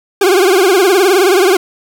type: tone with vibrato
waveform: 40% pulse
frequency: 377.4 Hz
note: F#4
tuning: 34 cents sharp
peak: -6 dBFS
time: 0.21-1.57 s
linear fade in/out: 5 ms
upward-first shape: triangle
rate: 19 Hz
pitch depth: 170 cents each way
effects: none